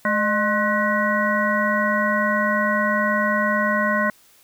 harmonic tone with a mistuned harmonic, 212.7 Hz, G#3, 42 cents sharp, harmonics 1 / 3 / 5 / 7 / 9, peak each -24 / -24 / -24 / -24 / -24 dBFS, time 0.05-4.1 s, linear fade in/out 2 ms, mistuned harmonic 3, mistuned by -79 cents, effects white hiss -54 dBFS RMS until 4.43 s

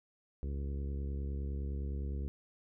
harmonic tone, 69.8 Hz, C#2, 13 cents sharp, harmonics 1 / 2 / 3 / 4 / 5 / 6 / 7, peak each -35 / -45 / -48 / -52 / -52 / -53 / -57 dBFS, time 0.43-2.28 s, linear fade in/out 0 ms, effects none

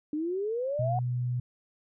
sine exponential sweep, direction up, 293.7 to 751 Hz, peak -28 dBFS, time 0.13-0.99 s, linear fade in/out 2 ms
sine tone, 123.47 Hz, B2, in tune, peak -27 dBFS, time 0.79-1.4 s, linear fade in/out 5 ms
effects none

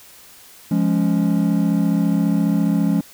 triangle chord, Db major, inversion first, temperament just, 173.24 / 207.9 / 277.2 Hz, F3 / Ab3 / Db4, -14 / +2 / 0 cents, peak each -17 / -17 / -19 dBFS, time 0.71-3.01 s, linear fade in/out 5 ms, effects white hiss -45 dBFS RMS until 3.13 s

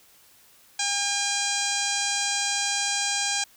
harmonic tone with a mistuned harmonic, 807 Hz, G#5, 50 cents flat, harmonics 1 / 2 / 3 / 4 / 5 / 6 / 7 / 8 / 9 / 10, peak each -33 / -33 / -33 / -33 / -33 / -33 / -33 / -33 / -33 / -33 dBFS, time 0.79-3.44 s, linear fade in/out 5 ms, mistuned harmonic 9, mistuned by -22 cents, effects white hiss -56 dBFS RMS until 3.56 s

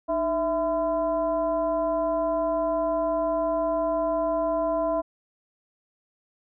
sine tone with frequency modulation, 659.3 Hz, E5, in tune, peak -22 dBFS, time 0.08-5.02 s, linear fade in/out 20 ms, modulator 355 Hz, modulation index 0.8, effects none

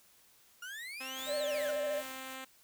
35% pulse exponential two-way sweep, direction up then down, 1400 to 4452 to 1400 Hz, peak -40 dBFS, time 0.62-1.71 s, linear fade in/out 5 ms, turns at 1.38 s
5% pulse tone, 262.7 Hz, C4, 7 cents sharp, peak -31 dBFS, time 1-2.45 s, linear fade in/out 10 ms
white noise with tremolo, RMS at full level -49 dBFS, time 1.14-2.38 s, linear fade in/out 50 ms, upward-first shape sine, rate 2.5 Hz, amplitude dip 50%
triangle tone with vibrato, 588 Hz, D5, 2 cents sharp, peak -30 dBFS, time 1.26-2.03 s, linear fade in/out 50 ms, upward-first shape square, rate 14 Hz, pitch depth 36 cents each way
effects white hiss -64 dBFS RMS until 2.63 s

